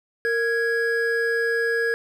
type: tone pair together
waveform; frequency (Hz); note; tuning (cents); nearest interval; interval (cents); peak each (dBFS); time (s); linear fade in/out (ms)
triangle; 462.7 / 1661.2; A#4 / G#6; -13 / 0; octave + minor seventh; 2213; -21; 0.25-1.94; 0
effects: none